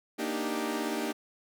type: chord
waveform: sawtooth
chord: Eb major seventh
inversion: second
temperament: equal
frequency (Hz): 233.1 / 293.7 / 311.1 / 392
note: Bb3 / D4 / Eb4 / G4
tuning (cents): 0 / 0 / 0 / 0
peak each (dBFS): -32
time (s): 0.18-1.13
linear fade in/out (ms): 20
effects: none